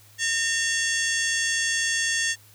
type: harmonic tone with a mistuned harmonic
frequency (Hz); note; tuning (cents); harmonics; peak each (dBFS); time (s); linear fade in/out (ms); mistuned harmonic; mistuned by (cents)
912; A#5; -38; 2 / 3 / 4 / 5 / 6 / 7 / 8 / 9 / 10; -25 / -34 / -31 / -35 / -35 / -29 / -35 / -38 / -39; 0.18-2.36; 50; 4; -130
effects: added 104 Hz sine -54 dBFS peak until 2.54 s + white hiss -54 dBFS RMS until 2.54 s